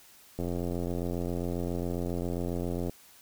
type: click train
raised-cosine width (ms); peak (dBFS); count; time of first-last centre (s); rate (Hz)
2; -20; 220; 0.39-2.896; 87.4
effects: white hiss -56 dBFS RMS until 3.21 s